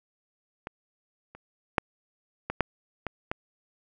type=clicks; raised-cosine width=0.5 ms; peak=-20 / -30 / -6 / -15 / -7 / -16 / -14 dBFS; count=7; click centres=0.671 / 1.35 / 1.782 / 2.5 / 2.607 / 3.067 / 3.315 s; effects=none